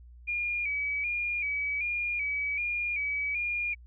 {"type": "tone with vibrato", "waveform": "sine", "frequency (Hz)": 2349, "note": "D7", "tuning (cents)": 0, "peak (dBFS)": -28, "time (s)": [0.27, 3.75], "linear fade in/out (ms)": 20, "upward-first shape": "square", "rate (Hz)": 1.3, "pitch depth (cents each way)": 51, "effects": ["added 60 Hz sine -48 dBFS peak until 3.86 s"]}